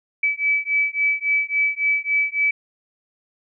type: beating tone pair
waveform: sine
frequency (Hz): 2296 / 2299.6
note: D7 / D7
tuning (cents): -40 / -37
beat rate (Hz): 3.6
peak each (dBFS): -21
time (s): 0.23-2.51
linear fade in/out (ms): 5
effects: none